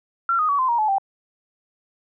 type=tone with pitch steps; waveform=sine; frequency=1364 / 1243.6 / 1133.8 / 1033.7 / 942.5 / 859.3 / 783.4 Hz; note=F6 / D#6 / C#6 / C6 / A#5 / A5 / G5; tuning=-41 / -1 / +39 / -21 / +19 / -41 / -1 cents; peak=-17 dBFS; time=0.29-0.983 s; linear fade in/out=2 ms; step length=99 ms; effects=none